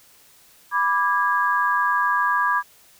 sine chord, G# diminished, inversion first, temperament equal with one note detuned, 987.8 / 1174.7 / 1641.2 Hz, B5 / D6 / G#6, 0 / 0 / -21 cents, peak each -22 dBFS, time 0.71-2.63 s, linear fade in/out 50 ms, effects white hiss -53 dBFS RMS until 2.99 s

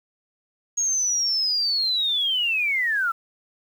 sine linear sweep, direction down, 6620 to 1306 Hz, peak -20 dBFS, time 0.77-3.12 s, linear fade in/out 10 ms, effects 8-bit

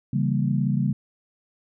sine chord, C# diminished seventh, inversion none, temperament equal, 138.59 / 164.81 / 196 / 233.1 Hz, C#3 / E3 / G3 / Bb3, 0 / 0 / 0 / 0 cents, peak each -23 / -29 / -25 / -28 dBFS, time 0.13-0.93 s, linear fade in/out 5 ms, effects none

